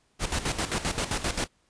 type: noise with tremolo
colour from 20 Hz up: pink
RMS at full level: -27 dBFS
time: 0.19-1.48 s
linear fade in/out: 50 ms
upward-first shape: square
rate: 7.6 Hz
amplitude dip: 70%
effects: pink hiss -68 dBFS RMS until 1.69 s + resampled to 22050 Hz